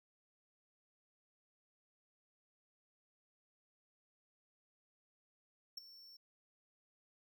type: tone with ADSR envelope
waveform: square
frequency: 5430 Hz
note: F8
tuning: 50 cents flat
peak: -40 dBFS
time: 5.77-6.17 s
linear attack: 9 ms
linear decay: 10 ms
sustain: -16 dB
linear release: 8 ms
effects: none

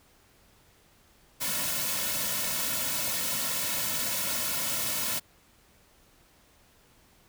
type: noise with comb filter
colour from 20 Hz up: white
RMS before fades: -30 dBFS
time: 1.4-5.2 s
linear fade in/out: 20 ms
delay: 2.5 ms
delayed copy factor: -0.8
effects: pink hiss -61 dBFS RMS until 7.28 s

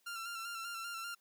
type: tone with vibrato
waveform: sawtooth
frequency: 1371 Hz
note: F6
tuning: 32 cents flat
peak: -37 dBFS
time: 0.06-1.15 s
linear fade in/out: 10 ms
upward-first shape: square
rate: 5.1 Hz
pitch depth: 31 cents each way
effects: white hiss -74 dBFS RMS until 1.2 s + high-pass 200 Hz 12 dB/octave

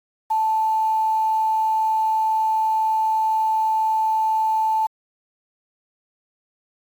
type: tone with quantisation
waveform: sine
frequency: 878 Hz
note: A5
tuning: 4 cents flat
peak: -17 dBFS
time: 0.3-4.87 s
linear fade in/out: 10 ms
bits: 7
effects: AAC 64 kbps

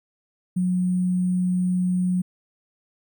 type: tone with sample-and-hold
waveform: sine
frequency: 181.4 Hz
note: F#3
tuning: 34 cents flat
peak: -19 dBFS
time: 0.56-2.22 s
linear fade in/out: 10 ms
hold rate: 8820 Hz
effects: none

